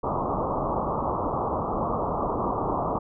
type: low-pass noise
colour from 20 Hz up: white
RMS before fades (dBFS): -27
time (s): 0.03-2.99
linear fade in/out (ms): 10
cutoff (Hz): 1200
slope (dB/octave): 96
effects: none